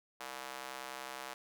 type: tone with high-pass filter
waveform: square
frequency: 65.4 Hz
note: C2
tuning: in tune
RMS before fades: -45 dBFS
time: 0.2-1.34 s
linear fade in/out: 5 ms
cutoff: 820 Hz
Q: 1
effects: none